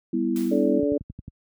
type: chord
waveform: sine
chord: E minor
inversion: first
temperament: just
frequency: 197.78 / 247.2 / 329.6 Hz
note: G3 / B3 / E4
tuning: +16 / +2 / 0 cents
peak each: -28 / -25 / -25 dBFS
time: 0.13-0.8 s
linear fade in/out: 5 ms
type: noise with exponential decay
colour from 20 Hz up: white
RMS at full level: -38 dBFS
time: 0.36-0.87 s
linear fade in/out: 1 ms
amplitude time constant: 110 ms
type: harmonic tone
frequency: 144.3 Hz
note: D3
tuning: 30 cents flat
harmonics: 2 / 3 / 4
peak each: -23 / -25 / -26 dBFS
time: 0.51-0.98 s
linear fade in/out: 10 ms
type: click train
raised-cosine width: 5 ms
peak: -23 dBFS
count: 6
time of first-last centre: 0.83-1.28 s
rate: 11.1 Hz
effects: high-pass 60 Hz 12 dB/octave